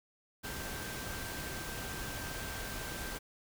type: tone in noise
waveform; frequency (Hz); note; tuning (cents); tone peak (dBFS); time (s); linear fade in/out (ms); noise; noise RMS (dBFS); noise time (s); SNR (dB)
sine; 1568; G6; 0; -47; 0.43-3.19; 20; pink; -41; 0.43-3.19; -9
effects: none